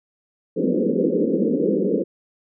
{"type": "band-pass noise", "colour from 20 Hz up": "white", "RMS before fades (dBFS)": -20, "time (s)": [0.56, 2.04], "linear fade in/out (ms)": 20, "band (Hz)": [170, 520], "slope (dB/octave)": 96, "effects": []}